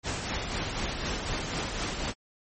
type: noise with tremolo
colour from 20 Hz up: pink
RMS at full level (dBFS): -30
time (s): 0.03-2.14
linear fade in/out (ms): 50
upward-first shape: triangle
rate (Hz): 4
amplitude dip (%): 45
effects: MP3 32 kbps